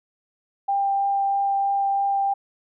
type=tone with vibrato; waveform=sine; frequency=793 Hz; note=G5; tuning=20 cents sharp; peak=-19 dBFS; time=0.68-2.34 s; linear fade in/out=10 ms; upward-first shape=triangle; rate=3.1 Hz; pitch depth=8 cents each way; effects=none